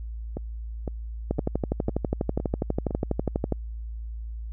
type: two click trains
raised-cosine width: 2 ms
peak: -17 / -11 dBFS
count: 6 / 28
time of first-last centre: 0.37-2.908 / 1.31-3.523 s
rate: 1.97 / 12.2 Hz
effects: added 56 Hz sine -32 dBFS peak until 4.52 s